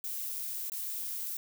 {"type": "noise with dropouts", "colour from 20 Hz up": "violet", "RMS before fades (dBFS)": -37, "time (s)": [0.04, 1.37], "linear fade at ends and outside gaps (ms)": 1, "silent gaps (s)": [0.698, 0.719], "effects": []}